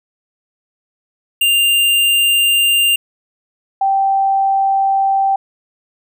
square / sine tone pair in turn, 2794 / 780.7 Hz, F7 / G5, 0 / -7 cents, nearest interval octave + minor seventh, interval 2207 cents, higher first, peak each -11 dBFS, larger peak neither, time 1.41-2.96 / 3.81-5.36 s, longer neither, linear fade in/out 5 ms, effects none

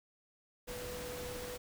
sine tone in noise, 493.1 Hz, B4, 3 cents flat, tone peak -43 dBFS, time 0.67-1.58 s, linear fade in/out 20 ms, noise pink, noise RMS -45 dBFS, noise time 0.67-1.58 s, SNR -1 dB, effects none

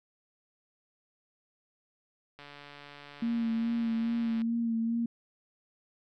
click train, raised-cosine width 0.3 ms, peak -32 dBFS, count 293, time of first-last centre 2.39-4.418 s, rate 144 Hz
sine tone with vibrato, 230 Hz, A#3, 23 cents flat, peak -27 dBFS, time 3.22-5.06 s, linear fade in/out 5 ms, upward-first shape sine, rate 2.4 Hz, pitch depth 28 cents each way
effects none

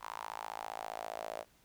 sawtooth tone with high-pass filter sweep, 55 Hz, A1, in tune, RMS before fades -43 dBFS, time 0-1.45 s, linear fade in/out 50 ms, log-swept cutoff 1000 to 610 Hz, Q 4.9, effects pink hiss -67 dBFS RMS until 1.64 s

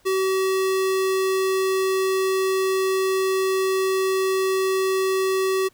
square tone, 380.6 Hz, F#4, 49 cents sharp, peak -20 dBFS, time 0.05-5.69 s, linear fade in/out 20 ms, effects pink hiss -59 dBFS RMS until 5.73 s

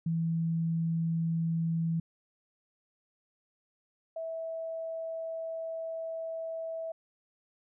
sine tone pair in turn, 164.81 / 652.8 Hz, E3 / E5, 0 / -17 cents, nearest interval 2 octaves, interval 2383 cents, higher second, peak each -27 / -34 dBFS, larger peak first, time 0.06-2 / 4.16-6.92 s, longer second, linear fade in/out 5 ms, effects none

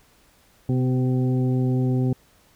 harmonic tone with a mistuned harmonic, 128.3 Hz, C3, 34 cents flat, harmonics 1 / 2 / 3 / 4 / 6, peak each -20 / -24 / -30 / -37 / -41 dBFS, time 0.69-2.13 s, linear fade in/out 2 ms, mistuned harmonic 2, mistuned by -15 cents, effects pink hiss -58 dBFS RMS until 2.55 s

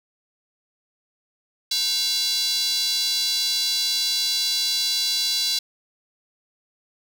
square tone with high-pass filter, 308.9 Hz, D#4, 12 cents flat, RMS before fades -23 dBFS, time 1.71-5.59 s, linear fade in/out 5 ms, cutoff 4200 Hz, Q 5.5, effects none

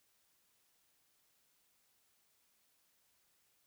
silence, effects white hiss -75 dBFS RMS until 3.66 s

